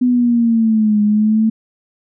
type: linear two-way sweep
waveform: sine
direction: down then up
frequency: 250.9 to 207.7 to 222.3 Hz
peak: -10 dBFS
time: 0.01-1.5 s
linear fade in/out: 10 ms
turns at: 1.02 s
effects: none